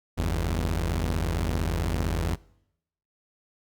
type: tone pair together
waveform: sawtooth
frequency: 48.76 / 82 Hz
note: G1 / E2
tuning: -8 / -9 cents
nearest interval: major sixth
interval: 899 cents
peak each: -23 / -24 dBFS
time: 0.17-2.36 s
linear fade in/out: 20 ms
effects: noise-tail reverb RT60 0.8 s tail -23 dB re dry + Opus 48 kbps